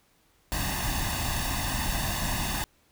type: noise with comb filter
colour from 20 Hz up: pink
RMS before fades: -29 dBFS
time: 0.52-2.64 s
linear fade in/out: 0 ms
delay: 1.1 ms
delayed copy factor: +0.8
effects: pink hiss -65 dBFS RMS until 2.91 s